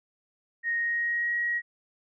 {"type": "tone with pitch glide", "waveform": "sine", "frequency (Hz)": [1864.7, 1899.5], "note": ["A#6", "A#6"], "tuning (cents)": [0, 32], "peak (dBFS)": -25, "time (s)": [0.63, 1.62], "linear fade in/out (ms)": 50, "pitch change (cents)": 32, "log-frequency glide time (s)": [0.76, 1.35], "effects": []}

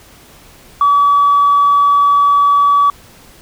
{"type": "tone", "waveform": "sine", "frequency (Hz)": 1143, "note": "D6", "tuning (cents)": -47, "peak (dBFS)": -6, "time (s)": [0.81, 2.9], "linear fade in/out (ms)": 2, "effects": ["tanh soft clip ceiling -3 dBFS", "pink hiss -42 dBFS RMS until 3.41 s"]}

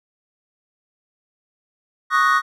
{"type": "chord", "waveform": "triangle", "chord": "D# minor seventh", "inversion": "third", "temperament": "equal", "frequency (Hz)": [1108.7, 1244.5, 1480, 1864.7], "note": ["C#6", "D#6", "F#6", "A#6"], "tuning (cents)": [0, 0, 0, 0], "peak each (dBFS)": [-17, -16, -19, -20], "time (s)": [2.1, 2.42], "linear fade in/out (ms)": 50, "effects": []}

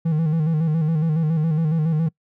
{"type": "tone with vibrato", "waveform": "triangle", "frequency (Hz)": 158.8, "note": "D#3", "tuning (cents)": 36, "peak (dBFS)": -15, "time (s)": [0.05, 2.09], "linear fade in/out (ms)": 10, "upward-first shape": "square", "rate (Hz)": 7.2, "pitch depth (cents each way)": 62, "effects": ["noise-tail reverb RT60 0.1 s tail -24 dB re dry"]}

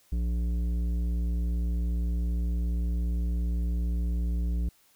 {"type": "tone with tanh clipping", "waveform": "sine", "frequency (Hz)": 58.7, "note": "A#1", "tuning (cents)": 13, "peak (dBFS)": -27, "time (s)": [0.12, 4.69], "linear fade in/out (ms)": 5, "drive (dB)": 11, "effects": ["white hiss -63 dBFS RMS until 4.95 s"]}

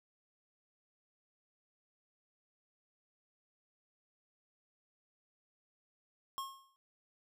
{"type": "tone with exponential decay", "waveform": "square", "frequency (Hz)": 1080, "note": "C#6", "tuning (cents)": -45, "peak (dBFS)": -36, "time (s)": [6.38, 6.76], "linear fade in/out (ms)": 0, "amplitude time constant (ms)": 81, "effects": []}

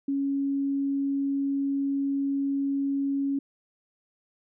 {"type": "tone", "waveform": "sine", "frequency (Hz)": 277.2, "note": "C#4", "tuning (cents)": 0, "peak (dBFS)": -24, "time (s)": [0.08, 3.39], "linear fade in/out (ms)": 5, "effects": []}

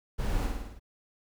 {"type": "noise with echo", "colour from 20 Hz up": "brown", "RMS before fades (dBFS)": -29, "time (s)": [0.18, 0.48], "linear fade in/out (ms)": 20, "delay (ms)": 53, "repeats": 6, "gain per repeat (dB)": -3, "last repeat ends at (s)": 0.798, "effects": []}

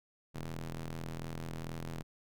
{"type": "ring-modulated tone", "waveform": "sawtooth", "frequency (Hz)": 82.41, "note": "E2", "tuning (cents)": 0, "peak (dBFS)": -32, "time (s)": [0.34, 2.03], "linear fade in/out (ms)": 20, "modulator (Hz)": 63.4, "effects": []}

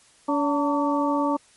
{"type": "harmonic tone with a mistuned harmonic", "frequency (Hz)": 285.9, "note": "D4", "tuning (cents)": -46, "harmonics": [1, 2, 3, 4], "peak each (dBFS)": [-23, -27, -26, -28], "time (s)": [0.28, 1.37], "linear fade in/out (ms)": 10, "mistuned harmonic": 3, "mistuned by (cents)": 79, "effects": ["white hiss -56 dBFS RMS until 1.56 s", "MP3 48 kbps"]}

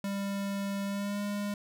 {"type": "tone with pitch glide", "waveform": "square", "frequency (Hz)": [198.6, 204.2], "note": ["G3", "G#3"], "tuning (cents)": [23, -29], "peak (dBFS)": -32, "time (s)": [0.04, 1.54], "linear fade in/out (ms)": 2, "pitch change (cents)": 48, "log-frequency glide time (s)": [0.85, 1.21], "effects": []}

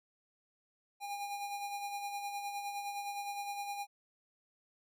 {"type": "tone with tremolo", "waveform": "square", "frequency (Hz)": 810, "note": "G#5", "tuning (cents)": -43, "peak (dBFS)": -37, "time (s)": [1, 3.87], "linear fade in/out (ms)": 50, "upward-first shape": "sine", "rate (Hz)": 9.7, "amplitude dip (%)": 45, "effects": []}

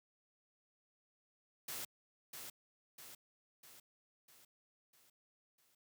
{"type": "noise with echo", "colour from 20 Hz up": "white", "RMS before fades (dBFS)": -44, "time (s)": [1.68, 1.85], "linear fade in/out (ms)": 5, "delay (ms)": 650, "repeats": 6, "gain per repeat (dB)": -5, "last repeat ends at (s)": 5.75, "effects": ["high-pass 80 Hz 12 dB/octave"]}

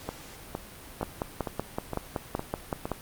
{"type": "two click trains", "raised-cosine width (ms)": 1, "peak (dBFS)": [-17, -14], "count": [7, 11], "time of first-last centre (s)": [[0.09, 2.855], [1.03, 2.917]], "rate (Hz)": [2.17, 5.3], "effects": ["pink hiss -46 dBFS RMS until 3.01 s", "Opus 48 kbps"]}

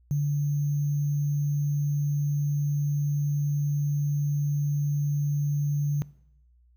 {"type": "tone with sample-and-hold", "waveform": "sine", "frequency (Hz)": 144.9, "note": "D3", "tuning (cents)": -23, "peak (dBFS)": -22, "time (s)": [0.11, 6.02], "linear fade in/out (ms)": 0, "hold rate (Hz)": 6300, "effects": ["noise-tail reverb RT60 0.8 s tail -21 dB re dry", "added 60 Hz sine -57 dBFS peak until 6.76 s"]}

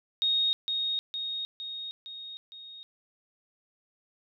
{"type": "tone with echo", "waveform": "sine", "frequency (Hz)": 3729, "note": "A#7", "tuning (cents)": 0, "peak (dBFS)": -23, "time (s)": [0.22, 0.53], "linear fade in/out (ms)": 0, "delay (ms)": 460, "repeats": 5, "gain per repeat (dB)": -4, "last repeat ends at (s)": 2.83, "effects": []}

